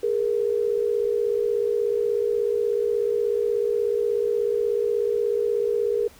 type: tone pair together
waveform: sine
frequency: 413.5 / 470 Hz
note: G#4 / A#4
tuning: -8 / +14 cents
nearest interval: major second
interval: 222 cents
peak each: -23 / -23 dBFS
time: 0.03-6.08 s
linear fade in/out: 5 ms
effects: pink hiss -51 dBFS RMS until 6.19 s